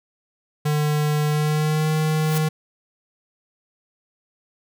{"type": "tone with pitch glide", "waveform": "square", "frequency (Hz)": [150, 155.65], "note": ["D3", "D#3"], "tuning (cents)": [37, 1], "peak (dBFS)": -19, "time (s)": [0.65, 2.49], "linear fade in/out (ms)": 10, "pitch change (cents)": 64, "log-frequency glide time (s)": [1.29, 1.9]}
{"type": "noise with exponential growth", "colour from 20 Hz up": "white", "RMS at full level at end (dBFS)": -27, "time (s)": [2.13, 2.38], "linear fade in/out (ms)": 2, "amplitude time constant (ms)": 53}
{"effects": []}